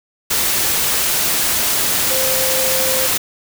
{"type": "tone in noise", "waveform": "sine", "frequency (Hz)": 523.3, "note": "C5", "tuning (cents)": 0, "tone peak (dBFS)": -21, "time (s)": [2.1, 3.07], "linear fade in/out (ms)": 10, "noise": "white", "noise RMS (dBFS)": -17, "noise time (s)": [0.3, 3.18], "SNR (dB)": -7, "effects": []}